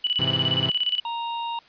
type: tone with tremolo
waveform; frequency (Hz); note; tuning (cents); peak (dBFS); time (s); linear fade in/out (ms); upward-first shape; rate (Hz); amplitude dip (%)
sine; 2960; F#7; 0; -19; 0.04-1; 5; square; 17; 75
type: chord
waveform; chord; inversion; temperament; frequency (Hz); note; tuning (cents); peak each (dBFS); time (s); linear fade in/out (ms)
sawtooth; Ab augmented; none; equal; 103.83 / 130.81 / 164.81; Ab2 / C3 / E3; 0 / 0 / 0; -29 / -24 / -27; 0.19-0.7; 5
type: harmonic tone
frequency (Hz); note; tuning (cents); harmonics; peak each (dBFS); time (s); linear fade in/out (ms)
932.3; A#5; 0; 1 / 3 / 4; -27 / -37 / -39; 1.05-1.59; 2
effects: white hiss -54 dBFS RMS until 1.68 s + resampled to 11025 Hz